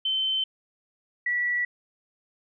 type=tone pair in turn; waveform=sine; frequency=3080 / 1948.1 Hz; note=G7 / B6; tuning=-31 / -24 cents; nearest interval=minor sixth; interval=793 cents; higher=first; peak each=-23 dBFS; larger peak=neither; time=0.05-0.44 / 1.26-1.65 s; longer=neither; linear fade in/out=5 ms; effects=none